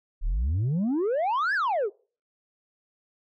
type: exponential two-way sweep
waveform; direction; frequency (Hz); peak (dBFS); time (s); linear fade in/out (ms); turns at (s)
sine; up then down; 32.23 to 1760 to 365.9; -20; 0.21-1.9; 50; 1.54
effects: noise-tail reverb RT60 0.4 s tail -26 dB re dry + tanh soft clip ceiling -22 dBFS